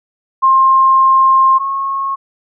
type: tone pair in turn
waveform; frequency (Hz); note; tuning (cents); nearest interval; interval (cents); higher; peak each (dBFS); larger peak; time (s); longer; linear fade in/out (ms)
sine; 1061 / 1090.2; C6 / C#6; +24 / -29; unison; 47; second; -6 / -15; first; 0.42-1.59 / 1.59-2.16; first; 20
effects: none